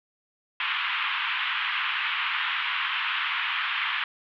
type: band-pass noise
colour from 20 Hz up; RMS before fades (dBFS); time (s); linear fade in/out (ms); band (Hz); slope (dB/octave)
white; -28; 0.6-4.04; 2; 980 to 3200; 48
effects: none